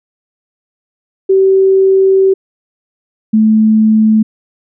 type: tone pair in turn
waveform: sine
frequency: 384.2 / 217.8 Hz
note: G4 / A3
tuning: -35 / -17 cents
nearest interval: minor seventh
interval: 982 cents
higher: first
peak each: -5 dBFS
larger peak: neither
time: 1.29-2.34 / 3.33-4.23 s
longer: first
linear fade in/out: 10 ms
effects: none